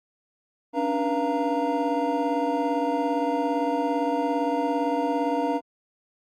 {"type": "tone cluster", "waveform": "triangle", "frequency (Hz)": [277.7, 295.3, 482.7, 688, 929], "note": ["C#4", "D4", "B4", "F5", "A#5"], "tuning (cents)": [3, 10, -40, -26, -6], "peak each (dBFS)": -27, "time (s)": [0.73, 5.61], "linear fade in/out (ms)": 50, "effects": ["Opus 48 kbps"]}